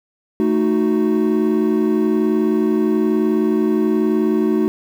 triangle chord, D# diminished, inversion second, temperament equal, 220 / 311.1 / 370 Hz, A3 / D#4 / F#4, 0 / 0 / 0 cents, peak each -16 dBFS, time 0.4-4.68 s, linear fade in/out 0 ms, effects tanh soft clip ceiling -5 dBFS + 8-bit

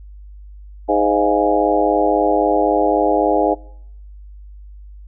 harmonic tone with a mistuned harmonic, 103.83 Hz, G#2, in tune, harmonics 3 / 4 / 5 / 6 / 7 / 8, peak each -20 / -20 / -20 / -20 / -20 / -20 dBFS, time 0.88-3.55 s, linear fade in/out 20 ms, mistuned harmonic 7, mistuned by -57 cents, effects noise-tail reverb RT60 0.8 s tail -25 dB re dry + added 50 Hz sine -35 dBFS peak until 5.07 s

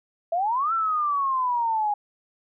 sine exponential two-way sweep, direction up then down, 652 to 1361 to 818 Hz, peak -21 dBFS, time 0.32-1.94 s, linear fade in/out 5 ms, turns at 0.73 s, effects none

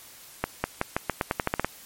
accelerating click train, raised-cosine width 0.5 ms, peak -8 dBFS, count 12, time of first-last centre 0.44-1.646 s, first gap 200 ms, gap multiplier 0.87, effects white hiss -48 dBFS RMS until 1.85 s + MP3 64 kbps

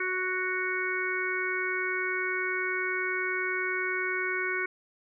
harmonic tone, 370 Hz, F#4, in tune, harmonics 1 / 3 / 4 / 5 / 6, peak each -34 / -38 / -32 / -37 / -32 dBFS, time 0-4.66 s, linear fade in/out 5 ms, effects none

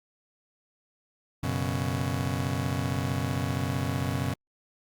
30% pulse chord, F# suspended fourth, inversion none, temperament just, 92.5 / 123.33 / 138.75 Hz, F#2 / B2 / C#3, 0 / -2 / +2 cents, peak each -29 dBFS, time 1.43-4.34 s, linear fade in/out 5 ms, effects Opus 48 kbps

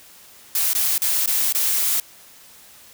blue noise with dropouts, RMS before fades -20 dBFS, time 0.55-2 s, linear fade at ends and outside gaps 2 ms, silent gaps 0.733-0.75 / 0.98-1.019 / 1.26-1.275 / 1.525-1.548 s, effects white hiss -47 dBFS RMS until 2.93 s

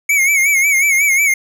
square tone with vibrato, 2217 Hz, C#7, in tune, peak -11 dBFS, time 0.09-1.34 s, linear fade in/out 5 ms, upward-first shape sine, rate 5.5 Hz, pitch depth 84 cents each way, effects none

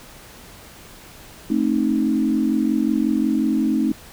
sine chord, A diminished, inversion none, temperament equal with one note detuned, 220 / 265.9 / 311.1 Hz, A3 / C4 / Eb4, 0 / +28 / 0 cents, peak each -21 dBFS, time 1.5-3.92 s, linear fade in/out 5 ms, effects pink hiss -43 dBFS RMS until 4.12 s

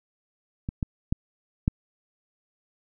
clicks, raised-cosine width 5 ms, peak -17 / -14 / -11 / -8 dBFS, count 4, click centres 0.689 / 0.828 / 1.125 / 1.679 s, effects none

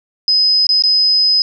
sine tone with dropouts, 5040 Hz, D#8, 21 cents sharp, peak -9 dBFS, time 0.28-1.42 s, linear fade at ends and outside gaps 1 ms, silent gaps 0.668-0.691 / 0.823-0.837 s, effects none

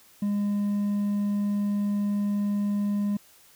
triangle tone with hard clipping, 204.2 Hz, G#3, 29 cents flat, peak -24 dBFS, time 0.22-3.17 s, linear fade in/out 5 ms, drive 5 dB, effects white hiss -56 dBFS RMS until 3.55 s

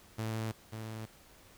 sawtooth tone pair in turn, 110.9 / 110.32 Hz, A2 / A2, +14 / +5 cents, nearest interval unison, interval 9 cents, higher first, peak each -30 / -36 dBFS, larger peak first, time 0.18-0.52 / 0.72-1.06 s, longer neither, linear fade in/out 10 ms, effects pink hiss -59 dBFS RMS until 1.57 s

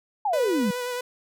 sine exponential sweep, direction down, 880 to 185 Hz, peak -21 dBFS, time 0.25-0.71 s, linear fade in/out 5 ms
sawtooth tone with vibrato, 493.9 Hz, B4, in tune, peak -24 dBFS, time 0.33-1.01 s, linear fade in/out 5 ms, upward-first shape sine, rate 9.4 Hz, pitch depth 24 cents each way
effects none

